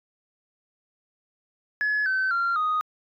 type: tone with pitch steps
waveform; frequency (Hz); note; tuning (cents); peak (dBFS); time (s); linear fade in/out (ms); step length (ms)
sine; 1700 / 1532.1 / 1380.8 / 1244.5; G#6 / G6 / F6 / D#6; +40 / -40 / -20 / 0; -20; 1.81-2.81; 0; 250
effects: tanh soft clip ceiling -19 dBFS